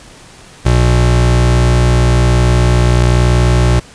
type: tone pair together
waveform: square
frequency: 60.5 / 120.79 Hz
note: B1 / B2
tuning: -35 / -38 cents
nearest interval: octave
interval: 1197 cents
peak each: -11 dBFS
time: 0.65-3.8 s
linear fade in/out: 10 ms
effects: pink hiss -38 dBFS RMS until 3.94 s + resampled to 22050 Hz